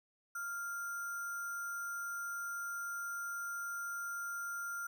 sine tone with sample-and-hold, 1396.9 Hz, F6, in tune, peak -38 dBFS, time 0.35-4.87 s, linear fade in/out 5 ms, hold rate 7350 Hz, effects none

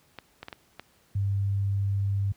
clicks, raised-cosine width 0.3 ms, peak -22 dBFS, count 5, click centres 0.187 / 0.43 / 0.484 / 0.528 / 0.796 s
sine tone, 99.2 Hz, G2, 21 cents sharp, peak -23 dBFS, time 1.15-2.32 s, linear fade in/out 5 ms
effects pink hiss -63 dBFS RMS until 2.36 s + high-pass 60 Hz 12 dB/octave

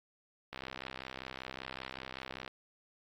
click train, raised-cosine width 0.3 ms, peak -25 dBFS, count 128, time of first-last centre 0.53-2.478 s, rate 65.2 Hz, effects AAC 64 kbps

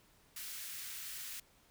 white high-pass noise, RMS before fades -45 dBFS, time 0.36-1.4 s, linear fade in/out 5 ms, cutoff 1400 Hz, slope 24 dB/octave, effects pink hiss -67 dBFS RMS until 1.7 s

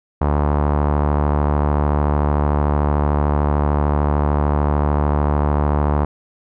sawtooth tone with low-pass filter, 73.42 Hz, D2, in tune, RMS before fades -17 dBFS, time 0.21-6.05 s, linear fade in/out 5 ms, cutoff 1000 Hz, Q 2.2, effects none

